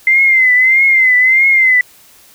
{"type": "tone with vibrato", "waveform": "sine", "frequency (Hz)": 2072, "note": "C7", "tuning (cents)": -17, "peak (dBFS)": -6, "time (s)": [0.07, 1.81], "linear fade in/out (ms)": 2, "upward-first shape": "triangle", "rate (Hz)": 1.6, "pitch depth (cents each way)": 84, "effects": ["white hiss -44 dBFS RMS until 2.34 s"]}